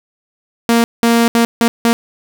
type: tone bursts at uneven times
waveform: sawtooth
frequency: 232.8 Hz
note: A#3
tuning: 2 cents flat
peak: -5 dBFS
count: 5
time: 0.69-0.84 / 1.03-1.28 / 1.35-1.45 / 1.61-1.68 / 1.85-1.93 s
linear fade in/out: 0 ms
effects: none